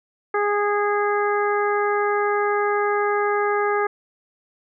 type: harmonic tone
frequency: 412 Hz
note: G#4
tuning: 14 cents flat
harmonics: 1 / 2 / 3 / 4 / 5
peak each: -21 / -25 / -25 / -28 / -32 dBFS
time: 0.34-3.87 s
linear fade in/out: 5 ms
effects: none